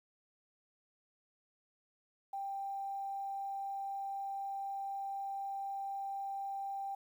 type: tone with quantisation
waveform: sine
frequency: 788 Hz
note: G5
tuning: 9 cents sharp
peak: -37 dBFS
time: 2.33-6.95 s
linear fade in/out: 5 ms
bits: 11
effects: none